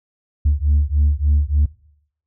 sine beating tone pair, 71.7 / 75.1 Hz, D2 / D2, -41 / +39 cents, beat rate 3.4 Hz, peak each -15 dBFS, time 0.45-1.66 s, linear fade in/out 10 ms, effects noise-tail reverb RT60 0.7 s tail -22 dB re dry + tanh soft clip ceiling -9 dBFS

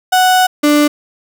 35% pulse tone pair in turn, 740 / 295.1 Hz, F#5 / D4, 0 / +8 cents, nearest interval octave + major third, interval 1592 cents, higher first, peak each -6 dBFS, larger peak neither, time 0.12-0.47 / 0.63-0.88 s, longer first, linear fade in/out 10 ms, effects none

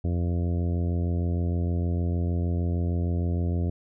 harmonic tone, 86.5 Hz, F2, 16 cents flat, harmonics 1 / 2 / 3 / 4 / 5 / 6 / 7 / 8, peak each -24 / -31 / -35 / -38 / -41 / -45 / -45 / -47 dBFS, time 0.04-3.7 s, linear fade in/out 5 ms, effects none

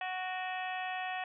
harmonic tone with a mistuned harmonic, 370 Hz, F#4, in tune, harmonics 2 / 3 / 4 / 5 / 6 / 7 / 8 / 9, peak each -37 / -47 / -48 / -41 / -51 / -44 / -51 / -52 dBFS, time 0.01-1.24 s, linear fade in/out 2 ms, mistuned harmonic 6, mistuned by +85 cents, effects none

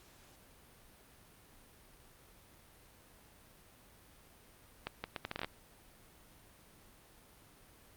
accelerating click train, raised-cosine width 0.3 ms, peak -21 dBFS, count 10, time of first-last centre 4.87-5.446 s, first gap 170 ms, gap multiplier 0.72, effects pink hiss -61 dBFS RMS until 7.96 s + Opus 48 kbps

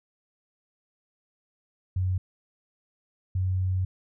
sine tone pair in turn, 92.5 / 92.96 Hz, F#2 / F#2, 0 / +9 cents, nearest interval unison, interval 9 cents, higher second, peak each -23 dBFS, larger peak neither, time 1.96-2.18 / 3.35-3.85 s, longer second, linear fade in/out 5 ms, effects none

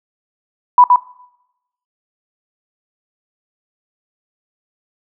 sine tone with echo, 987.8 Hz, B5, in tune, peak -3 dBFS, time 0.78-0.84 s, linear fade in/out 2 ms, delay 120 ms, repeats 1, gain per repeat -3 dB, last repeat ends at 0.96 s, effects noise-tail reverb RT60 0.9 s tail -20 dB re dry

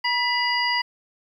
harmonic tone with a mistuned harmonic, 963 Hz, B5, 44 cents flat, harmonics 1 / 2 / 3 / 5, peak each -25 / -24 / -29 / -26 dBFS, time 0.04-0.82 s, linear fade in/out 10 ms, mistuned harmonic 2, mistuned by +58 cents, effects 9-bit

